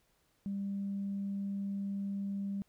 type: tone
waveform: sine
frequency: 198.4 Hz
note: G3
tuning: 21 cents sharp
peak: -33 dBFS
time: 0.46-2.62 s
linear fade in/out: 0 ms
effects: tanh soft clip ceiling -29 dBFS + pink hiss -73 dBFS RMS until 2.68 s